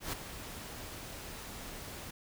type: noise with ADSR envelope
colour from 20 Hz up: pink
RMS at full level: -35 dBFS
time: 0-2.11 s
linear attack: 130 ms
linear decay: 6 ms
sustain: -10 dB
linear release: 8 ms
effects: none